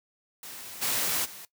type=noise with level steps; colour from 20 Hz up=white; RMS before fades=-42 / -28 / -44 dBFS; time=0.43-1.45 s; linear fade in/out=2 ms; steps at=0.81 / 1.24 s; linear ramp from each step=20 ms; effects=noise-tail reverb RT60 0.1 s tail -18 dB re dry + high-pass 100 Hz 12 dB/octave